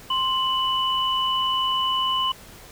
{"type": "tone pair together", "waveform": "sine", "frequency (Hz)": [1048, 2973], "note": ["C6", "F#7"], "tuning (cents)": [2, 8], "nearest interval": "octave + tritone", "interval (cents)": 1806, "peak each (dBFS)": -23, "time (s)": [0.1, 2.32], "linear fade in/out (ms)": 5, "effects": ["pink hiss -45 dBFS RMS until 2.71 s"]}